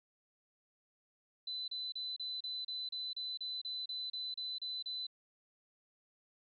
sine tone bursts, 4014 Hz, B7, 27 cents sharp, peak -38 dBFS, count 15, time 1.47-5.068 s, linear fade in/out 5 ms, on 210 ms, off 32 ms, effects none

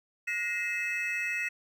triangle tone cluster, 1444 / 1887 / 2073 / 2596 Hz, F#6 / A#6 / C7 / E7, -43 / +21 / -17 / -27 cents, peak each -40 / -32 / -36 / -31 dBFS, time 0.27-1.49 s, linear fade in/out 10 ms, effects none

